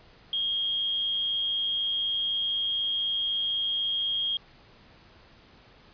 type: tone with amplitude modulation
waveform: sine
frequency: 3248 Hz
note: G#7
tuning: 39 cents flat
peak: -24 dBFS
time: 0.33-4.37 s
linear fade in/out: 2 ms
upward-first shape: sine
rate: 210 Hz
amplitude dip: 30%
effects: pink hiss -55 dBFS RMS until 5.93 s + resampled to 11025 Hz